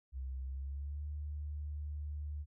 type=tone with pitch glide; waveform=sine; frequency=65.6 to 74.06 Hz; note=C2 to D2; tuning=+5 to +15 cents; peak=-38 dBFS; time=0.12-2.46 s; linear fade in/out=50 ms; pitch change=+210 cents; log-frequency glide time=0.44-1.04 s; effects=none